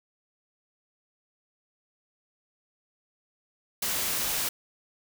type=noise; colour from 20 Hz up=white; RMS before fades=-29 dBFS; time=3.82-4.49 s; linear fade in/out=5 ms; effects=none